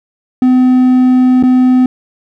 triangle tone with dropouts, 254.1 Hz, B3, 49 cents sharp, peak -3 dBFS, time 0.42-1.86 s, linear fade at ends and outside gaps 2 ms, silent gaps 1.427-1.435 s, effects none

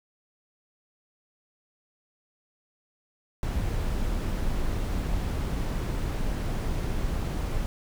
brown noise, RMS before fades -28 dBFS, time 3.43-7.66 s, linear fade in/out 0 ms, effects none

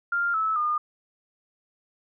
sine tone with pitch steps, 1396.9 / 1303.4 / 1216.1 Hz, F6 / E6 / D#6, 0 / -20 / -40 cents, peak -22 dBFS, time 0.12-0.78 s, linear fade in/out 5 ms, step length 220 ms, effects none

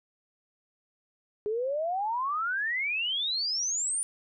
sine exponential sweep, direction up, 410 to 9500 Hz, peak -27 dBFS, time 1.46-4.03 s, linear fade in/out 0 ms, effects none

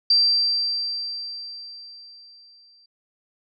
sine tone with exponential decay, 4700 Hz, D8, 1 cent sharp, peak -13 dBFS, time 0.1-2.86 s, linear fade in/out 5 ms, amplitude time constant 600 ms, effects none

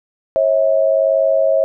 sine tone pair together, 543 / 644.4 Hz, C#5 / E5, -36 / -39 cents, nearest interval minor third, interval 297 cents, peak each -14 dBFS, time 0.36-1.64 s, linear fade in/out 0 ms, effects none

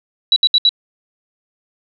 sine tone bursts, 3918 Hz, B7, 15 cents flat, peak -8 dBFS, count 4, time 0.32-0.692 s, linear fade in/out 2 ms, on 42 ms, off 68 ms, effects none

